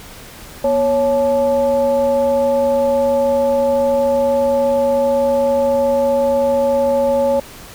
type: tone with frequency modulation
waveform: sine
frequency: 554.4 Hz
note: C#5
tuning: in tune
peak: -12 dBFS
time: 0.64-7.4 s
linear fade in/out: 5 ms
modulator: 313 Hz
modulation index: 0.58
effects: pink hiss -37 dBFS RMS until 7.74 s